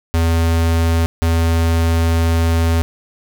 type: tone pair in turn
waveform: square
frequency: 82.8 / 82.8 Hz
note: E2 / E2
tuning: +8 / +8 cents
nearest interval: unison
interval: 0 cents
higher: neither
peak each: -13 dBFS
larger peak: neither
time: 0.14-1.06 / 1.22-2.82 s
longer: second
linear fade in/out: 0 ms
effects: none

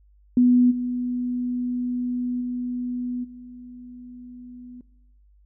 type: tone with level steps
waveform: sine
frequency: 246.9 Hz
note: B3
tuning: in tune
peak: -13 / -23 / -25 / -38 dBFS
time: 0.37-4.81 s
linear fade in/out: 2 ms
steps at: 0.7 / 2.4 / 3.23 s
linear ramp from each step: 20 ms
effects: noise-tail reverb RT60 1.0 s tail -21 dB re dry + added 50 Hz sine -53 dBFS peak until 5.45 s

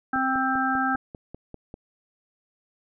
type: harmonic tone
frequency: 262.5 Hz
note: C4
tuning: 6 cents sharp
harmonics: 1 / 3 / 5 / 6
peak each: -27 / -27 / -27 / -27 dBFS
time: 0.13-0.96 s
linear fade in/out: 5 ms
type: click train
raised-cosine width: 2 ms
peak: -25 dBFS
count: 9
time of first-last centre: 0.16-1.741 s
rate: 5.06 Hz
effects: none

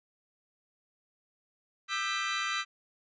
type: chord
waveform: 25% pulse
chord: E minor seventh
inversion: third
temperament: equal with one note detuned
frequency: 1200 / 1318.5 / 1568 / 1975.5 Hz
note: D6 / E6 / G6 / B6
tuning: +37 / 0 / 0 / 0 cents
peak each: -32 dBFS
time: 1.88-2.65 s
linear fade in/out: 50 ms
effects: resampled to 16000 Hz

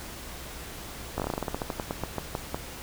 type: slowing click train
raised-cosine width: 1 ms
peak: -15 dBFS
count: 19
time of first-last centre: 1.18-2.545 s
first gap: 18 ms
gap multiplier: 1.15
effects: added 63 Hz sine -48 dBFS peak until 2.82 s + pink hiss -41 dBFS RMS until 2.82 s

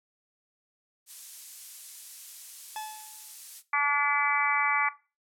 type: noise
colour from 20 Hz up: violet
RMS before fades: -38 dBFS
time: 1.06-3.63 s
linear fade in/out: 50 ms
type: tone with exponential decay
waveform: 40% pulse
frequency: 863 Hz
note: A5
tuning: 34 cents flat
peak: -32 dBFS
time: 2.76-3.36 s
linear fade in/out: 1 ms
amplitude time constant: 130 ms
type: harmonic tone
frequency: 287.8 Hz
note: D4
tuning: 35 cents flat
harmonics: 3 / 4 / 5 / 6 / 7 / 8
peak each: -32 / -27 / -34 / -34 / -29 / -31 dBFS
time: 3.73-4.89 s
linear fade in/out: 5 ms
effects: noise-tail reverb RT60 0.3 s tail -17 dB re dry + low-pass 10000 Hz 12 dB/octave

